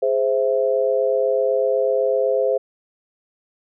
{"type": "chord", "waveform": "sine", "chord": "Ab augmented", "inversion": "none", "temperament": "equal", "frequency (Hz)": [415.3, 523.3, 659.3], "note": ["Ab4", "C5", "E5"], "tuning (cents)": [0, 0, 0], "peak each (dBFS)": [-22, -18, -24], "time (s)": [0.02, 2.58], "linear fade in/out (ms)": 10, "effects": []}